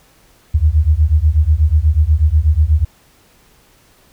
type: beating tone pair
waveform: sine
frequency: 73 / 81.2 Hz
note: D2 / E2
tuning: -10 / -26 cents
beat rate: 8.2 Hz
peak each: -12 dBFS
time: 0.54-2.85 s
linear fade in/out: 10 ms
effects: pink hiss -51 dBFS RMS until 4.12 s